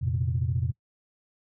sine chord, F suspended fourth, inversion none, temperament equal, 87.31 / 116.54 / 130.81 Hz, F2 / Bb2 / C3, 0 / 0 / 0 cents, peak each -28 dBFS, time 0.01-0.72 s, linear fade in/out 20 ms, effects noise-tail reverb RT60 0.1 s tail -24 dB re dry + tanh soft clip ceiling -15 dBFS

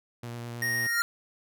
sawtooth tone with vibrato, 118.7 Hz, A#2, 32 cents sharp, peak -32 dBFS, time 0.23-0.87 s, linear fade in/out 5 ms, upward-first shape sine, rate 9.4 Hz, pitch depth 14 cents each way
square tone, 1864.7 Hz, A#6, in tune, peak -27 dBFS, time 0.62-1.01 s, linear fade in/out 2 ms
square tone with exponential growth, 1396.9 Hz, F6, in tune, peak -22 dBFS, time 0.78-1.02 s, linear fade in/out 0 ms, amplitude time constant 51 ms
effects none

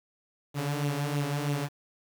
sawtooth tone with flanger, 144.3 Hz, D3, 30 cents flat, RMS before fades -30 dBFS, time 0.54-1.69 s, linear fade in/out 50 ms, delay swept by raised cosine 0.28 to 5.78 ms, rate 3.1 Hz, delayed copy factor +0.6, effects 8-bit

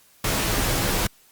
pink noise with comb filter, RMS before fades -23 dBFS, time 0.24-1.07 s, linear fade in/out 5 ms, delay 13 ms, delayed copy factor -0.55, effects white hiss -56 dBFS RMS until 1.31 s + Opus 48 kbps

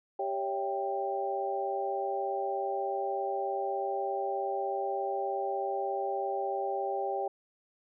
harmonic tone with a mistuned harmonic, 131.1 Hz, C3, 4 cents sharp, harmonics 3 / 4 / 5 / 6, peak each -35 / -36 / -40 / -33 dBFS, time 0.19-7.28 s, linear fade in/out 5 ms, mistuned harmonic 4, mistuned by +110 cents, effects none

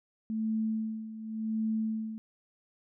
sine tone with tremolo, 220 Hz, A3, in tune, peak -27 dBFS, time 0.3-2.18 s, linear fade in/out 0 ms, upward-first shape sine, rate 0.89 Hz, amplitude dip 75%, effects none

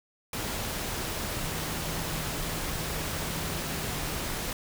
sine tone in noise, 158.5 Hz, D#3, 32 cents sharp, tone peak -40 dBFS, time 1.4-4.17 s, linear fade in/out 2 ms, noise pink, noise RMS -33 dBFS, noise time 0.33-4.53 s, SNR -10 dB, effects none

